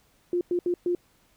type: tone bursts at uneven times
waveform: sine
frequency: 352.5 Hz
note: F4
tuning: 16 cents sharp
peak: -22 dBFS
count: 4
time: 0.33-0.41 / 0.51-0.59 / 0.66-0.74 / 0.86-0.95 s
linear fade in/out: 2 ms
effects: pink hiss -64 dBFS RMS until 1.36 s